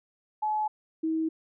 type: tone pair in turn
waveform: sine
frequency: 855 / 320.3 Hz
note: A5 / E4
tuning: -50 / -50 cents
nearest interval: octave + perfect fourth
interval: 1700 cents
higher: first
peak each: -25 dBFS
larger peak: neither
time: 0.42-0.68 / 1.03-1.29 s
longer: neither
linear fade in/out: 10 ms
effects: none